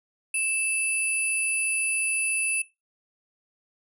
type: tone pair together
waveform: sine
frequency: 2637 / 10017 Hz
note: E7 / D#9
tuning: 0 / +11 cents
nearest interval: octave + major seventh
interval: 2311 cents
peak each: -24 dBFS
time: 0.34-2.62 s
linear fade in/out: 5 ms
effects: noise-tail reverb RT60 0.2 s tail -17 dB re dry + tanh soft clip ceiling -20 dBFS